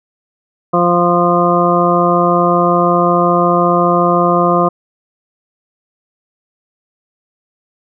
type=harmonic tone; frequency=174.61 Hz; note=F3; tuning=in tune; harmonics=1 / 2 / 3 / 4 / 6 / 7; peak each=-16 / -16 / -16 / -16 / -16 / -16 dBFS; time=0.73-4.69 s; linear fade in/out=10 ms; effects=none